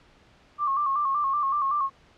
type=tone with vibrato; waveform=sine; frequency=1133 Hz; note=C#6; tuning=37 cents sharp; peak=-22 dBFS; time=0.58-1.9 s; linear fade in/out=50 ms; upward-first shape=square; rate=5.3 Hz; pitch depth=71 cents each way; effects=pink hiss -57 dBFS RMS until 2.17 s + low-pass 4000 Hz 12 dB/octave